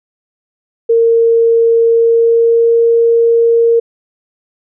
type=tone with pitch glide; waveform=sine; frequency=460 to 463.5 Hz; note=A#4 to A#4; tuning=-23 to -10 cents; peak=-6 dBFS; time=0.89-3.8 s; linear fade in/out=10 ms; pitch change=+13 cents; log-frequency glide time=1.85-2.75 s; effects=none